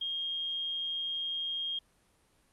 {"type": "tone", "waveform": "sine", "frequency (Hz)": 3234, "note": "G#7", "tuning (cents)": -47, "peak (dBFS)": -32, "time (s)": [0.01, 1.79], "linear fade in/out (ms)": 5, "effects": ["pink hiss -68 dBFS RMS until 2.52 s", "Opus 32 kbps"]}